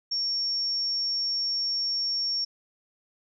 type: tone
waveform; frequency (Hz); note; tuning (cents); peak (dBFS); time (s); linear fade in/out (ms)
sine; 5500; F8; -27; -25; 0.11-2.45; 10
effects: none